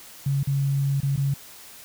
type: tone with dropouts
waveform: sine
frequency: 138.59 Hz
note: C#3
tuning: in tune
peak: -20 dBFS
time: 0.26-1.34 s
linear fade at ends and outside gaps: 5 ms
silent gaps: 0.432-0.472 / 1.004-1.03 / 1.162-1.175 s
effects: white hiss -45 dBFS RMS until 1.84 s